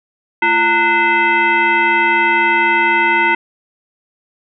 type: tone with frequency modulation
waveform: sine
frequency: 1480 Hz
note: F#6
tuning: in tune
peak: -10 dBFS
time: 0.42-3.35 s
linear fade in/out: 5 ms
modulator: 568 Hz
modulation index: 1.7
effects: none